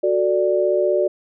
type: chord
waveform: sine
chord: D major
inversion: first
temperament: equal with one note detuned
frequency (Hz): 370 / 445.4 / 587.3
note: F#4 / A4 / D5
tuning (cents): 0 / +21 / 0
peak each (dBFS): -19 / -24 / -18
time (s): 0.03-1.08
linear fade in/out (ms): 10
effects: none